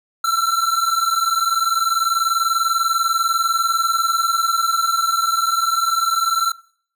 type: tone pair together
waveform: square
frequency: 1336 / 1356.2 Hz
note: E6 / E6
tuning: +23 / +49 cents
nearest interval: unison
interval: 26 cents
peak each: -20 dBFS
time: 0.24-6.52 s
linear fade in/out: 5 ms
effects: noise-tail reverb RT60 0.6 s tail -23 dB re dry